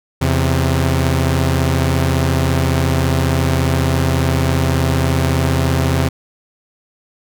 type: tone pair together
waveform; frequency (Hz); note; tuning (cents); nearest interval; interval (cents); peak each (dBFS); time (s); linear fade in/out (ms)
sawtooth; 83.47 / 132.5; E2 / C3; +22 / +22; minor sixth; 800; -12; 0.21-6.09; 10
effects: none